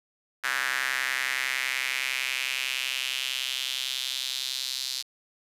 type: tone with high-pass filter sweep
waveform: square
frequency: 65.41 Hz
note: C2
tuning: in tune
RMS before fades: -30 dBFS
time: 0.43-5.03 s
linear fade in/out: 20 ms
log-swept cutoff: 1600 to 4300 Hz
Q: 3.2
effects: resampled to 32000 Hz + 8-bit